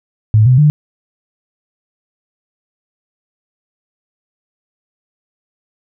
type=tone with pitch steps; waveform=sine; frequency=108.2 / 127.19 / 149.52 Hz; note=A2 / C3 / D3; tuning=-29 / -49 / +31 cents; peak=-5 dBFS; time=0.34-0.7 s; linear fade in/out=0 ms; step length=120 ms; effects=none